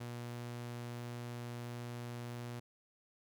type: tone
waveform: sawtooth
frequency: 120.1 Hz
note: B2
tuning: 48 cents flat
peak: -38 dBFS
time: 0-2.6 s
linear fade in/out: 10 ms
effects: none